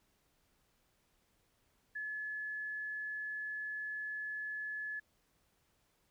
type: tone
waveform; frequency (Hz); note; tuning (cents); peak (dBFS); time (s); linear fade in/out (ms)
sine; 1713; A6; -47; -38; 1.95-5; 10
effects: pink hiss -75 dBFS RMS until 6.1 s